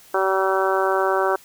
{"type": "harmonic tone", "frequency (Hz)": 191.2, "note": "G3", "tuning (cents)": -43, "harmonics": [2, 3, 4, 5, 6, 7, 8], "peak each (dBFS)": [-22, -24, -25, -26, -27, -27, -28], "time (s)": [0.14, 1.36], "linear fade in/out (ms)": 5, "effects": ["white hiss -49 dBFS RMS until 1.44 s"]}